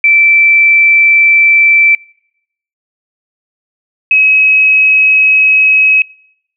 sine tone pair in turn, 2331 / 2554 Hz, D7 / D#7, -14 / +45 cents, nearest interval major second, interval 159 cents, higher second, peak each -4 dBFS, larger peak neither, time 0.04-1.95 / 4.11-6.02 s, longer neither, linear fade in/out 2 ms, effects noise-tail reverb RT60 0.8 s tail -26 dB re dry

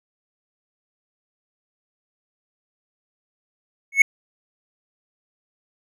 triangle tone with exponential growth, 2200 Hz, C#7, 14 cents flat, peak -3 dBFS, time 3.92-4.02 s, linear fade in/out 5 ms, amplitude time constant 20 ms, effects none

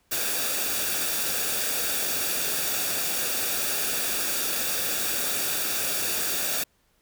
white noise with comb filter, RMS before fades -27 dBFS, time 0.11-6.64 s, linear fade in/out 10 ms, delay 0.97 ms, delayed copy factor -0.55, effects pink hiss -67 dBFS RMS until 7.01 s

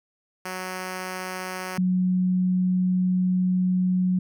5% pulse / sine tone pair in turn, 185 / 183.19 Hz, F#3 / F#3, 0 / -17 cents, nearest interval unison, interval 17 cents, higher first, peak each -19 dBFS, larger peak neither, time 0.45-1.78 / 1.78-4.19 s, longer second, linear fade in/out 5 ms, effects none

